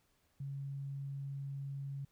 sine tone, 138.59 Hz, C#3, in tune, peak -39 dBFS, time 0.4-2.05 s, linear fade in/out 5 ms, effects pink hiss -75 dBFS RMS until 2.11 s

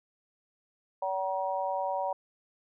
harmonic tone, 190 Hz, F#3, 46 cents sharp, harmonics 3 / 4 / 5, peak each -33 / -33 / -33 dBFS, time 1.02-2.13 s, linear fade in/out 5 ms, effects none

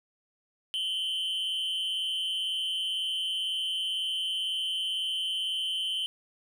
triangle tone with amplitude modulation, 3062 Hz, G7, 41 cents flat, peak -24 dBFS, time 0.74-6.06 s, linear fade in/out 0 ms, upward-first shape sine, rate 218 Hz, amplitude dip 65%, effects none

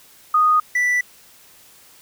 sine / triangle tone pair in turn, 1239 / 1971.5 Hz, D#6 / B6, -8 / -4 cents, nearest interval minor sixth, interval 804 cents, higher second, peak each -12 / -14 dBFS, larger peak first, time 0.34-0.6 / 0.75-1.01 s, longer neither, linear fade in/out 5 ms, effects white hiss -49 dBFS RMS until 2.01 s

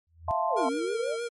sine tone with exponential growth, 82.41 Hz, E2, in tune, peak -31 dBFS, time 0.07-0.31 s, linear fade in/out 0 ms, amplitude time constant 52 ms
sine chord, F major seventh, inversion third, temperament equal, 659.3 / 698.5 / 880 / 1046.5 Hz, E5 / F5 / A5 / C6, 0 / 0 / 0 / 0 cents, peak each -30 dBFS, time 0.28-0.69 s, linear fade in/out 5 ms
sine exponential two-way sweep, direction down then up, 660 to 253.2 to 660 Hz, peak -29 dBFS, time 0.48-1.17 s, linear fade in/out 50 ms, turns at 0.67 s
square tone with vibrato, 466.2 Hz, A#4, in tune, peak -31 dBFS, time 0.56-1.29 s, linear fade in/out 20 ms, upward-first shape sine, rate 6.3 Hz, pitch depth 38 cents each way
effects MP3 48 kbps

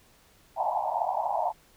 white band-pass noise, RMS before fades -28 dBFS, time 0.56-1.53 s, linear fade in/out 50 ms, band 630 to 950 Hz, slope 96 dB/octave, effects pink hiss -60 dBFS RMS until 1.76 s

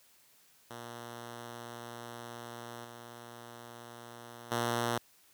5% pulse tone with level steps, 118.6 Hz, A#2, 30 cents sharp, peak -32 / -36 / -19 dBFS, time 0.7-4.98 s, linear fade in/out 5 ms, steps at 2.84 / 4.51 s, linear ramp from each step 10 ms, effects white hiss -64 dBFS RMS until 5.33 s + high-pass 60 Hz 12 dB/octave

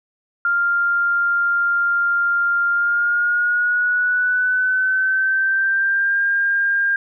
sine tone with pitch glide, 1396.9 to 1604.6 Hz, F6 to G6, 0 to +40 cents, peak -15 dBFS, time 0.45-6.96 s, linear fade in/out 2 ms, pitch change +240 cents, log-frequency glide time 2.7-6.21 s, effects none

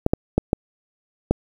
clicks, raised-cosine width 2 ms, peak -3 dBFS, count 5, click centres 0.064 / 0.135 / 0.38 / 0.531 / 1.31 s, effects 7-bit

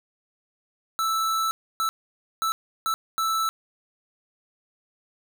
square tone bursts at uneven times, 1318.5 Hz, E6, in tune, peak -23 dBFS, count 5, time 0.99-1.51 / 1.8-1.89 / 2.42-2.52 / 2.86-2.94 / 3.18-3.49 s, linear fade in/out 0 ms, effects none

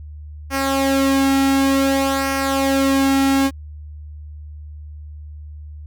sawtooth tone with flanger, 271.9 Hz, C#4, 33 cents flat, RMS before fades -17 dBFS, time 0.5-3.51 s, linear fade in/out 50 ms, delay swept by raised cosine 0.26 to 1.76 ms, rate 0.55 Hz, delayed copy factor -0.6, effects added 75 Hz sine -32 dBFS peak until 5.86 s

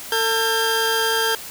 20% pulse tone pair together, 449 / 1600 Hz, A4 / G6, +35 / +35 cents, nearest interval octave + minor seventh, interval 2200 cents, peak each -16 dBFS, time 0.12-1.35 s, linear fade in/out 2 ms, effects white hiss -35 dBFS RMS until 1.5 s

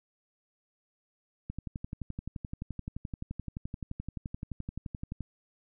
click train, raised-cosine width 5 ms, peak -24 dBFS, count 44, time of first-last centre 1.5-5.207 s, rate 11.6 Hz, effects none

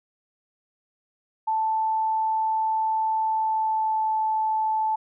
sine tone with pitch glide, 880 to 873.4 Hz, A5 to A5, 0 to -13 cents, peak -21 dBFS, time 1.47-4.96 s, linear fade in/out 10 ms, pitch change -13 cents, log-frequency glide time 3.23-4.15 s, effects none

